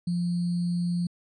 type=tone with sample-and-hold; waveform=sine; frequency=174.61 Hz; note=F3; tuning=in tune; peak=-24 dBFS; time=0.07-1.07 s; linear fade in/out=5 ms; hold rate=4410 Hz; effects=resampled to 22050 Hz